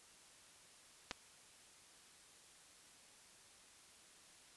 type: clicks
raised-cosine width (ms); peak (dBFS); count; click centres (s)
0.2; -23 / -28; 2; 1.111 / 1.115
effects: white hiss -63 dBFS RMS until 4.56 s + resampled to 24000 Hz